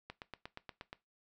click train, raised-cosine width 0.3 ms, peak -28 dBFS, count 8, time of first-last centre 0.1-0.929 s, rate 8.44 Hz, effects noise-tail reverb RT60 0.2 s tail -18 dB re dry

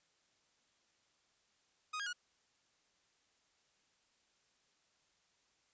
sawtooth tone with pitch steps, 1248 / 1627 / 1449 Hz, D#6 / G#6 / F#6, +5 / -36 / -37 cents, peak -35 dBFS, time 1.93-2.131 s, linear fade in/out 10 ms, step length 67 ms, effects white hiss -75 dBFS RMS until 5.73 s + resampled to 16000 Hz

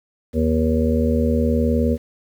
harmonic tone, 79.4 Hz, D#2, 36 cents sharp, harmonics 1 / 2 / 3 / 5 / 6 / 7, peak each -20 / -31 / -19 / -28 / -23 / -27 dBFS, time 0.33-1.98 s, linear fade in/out 50 ms, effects 8-bit

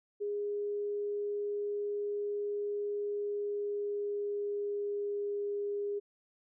sine tone with pitch glide, 411 to 407.7 Hz, G#4 to G#4, -18 to -32 cents, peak -32 dBFS, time 0.2-6 s, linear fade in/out 20 ms, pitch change -14 cents, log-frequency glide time 3.08-5.54 s, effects none

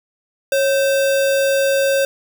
sine tone with sample-and-hold, 549 Hz, C#5, 17 cents flat, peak -13 dBFS, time 0.52-2.05 s, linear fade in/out 2 ms, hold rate 2100 Hz, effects none

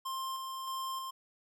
square tone with tremolo, 1055 Hz, C6, 14 cents sharp, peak -36 dBFS, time 0.05-1.11 s, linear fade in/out 10 ms, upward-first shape square, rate 1.6 Hz, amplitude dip 30%, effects none

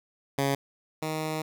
10% pulse tone pair in turn, 138.59 / 156.49 Hz, C#3 / D#3, 0 / +10 cents, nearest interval major second, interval 210 cents, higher second, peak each -16 / -21 dBFS, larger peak first, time 0.38-0.55 / 1.02-1.42 s, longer second, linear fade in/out 5 ms, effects none

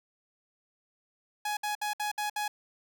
sawtooth tone bursts, 837 Hz, G#5, 13 cents sharp, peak -26 dBFS, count 6, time 1.45-2.48 s, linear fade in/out 5 ms, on 120 ms, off 62 ms, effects none

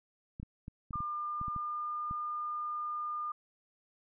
clicks, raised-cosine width 5 ms, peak -30 dBFS, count 10, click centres 0.399 / 0.43 / 0.681 / 0.908 / 0.957 / 1.005 / 1.414 / 1.482 / 1.563 / 2.111 s
sine tone with pitch glide, 1200 to 1209.7 Hz, D6 to D#6, +37 to -49 cents, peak -34 dBFS, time 0.93-3.32 s, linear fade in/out 5 ms, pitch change +14 cents, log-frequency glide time 1.05-2.08 s
effects none

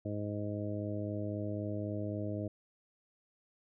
harmonic tone, 103.83 Hz, G#2, in tune, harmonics 1 / 2 / 3 / 4 / 5 / 6, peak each -38 / -42 / -40 / -47 / -45 / -43 dBFS, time 0.05-2.48 s, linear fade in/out 5 ms, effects none

